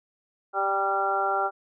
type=harmonic tone with a mistuned harmonic; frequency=196.1 Hz; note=G3; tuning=1 cent sharp; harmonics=2 / 3 / 4 / 5 / 6 / 7; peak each=-32 / -32 / -26 / -37 / -35 / -27 dBFS; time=0.53-1.51 s; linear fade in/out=50 ms; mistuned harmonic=5; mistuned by=-26 cents; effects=none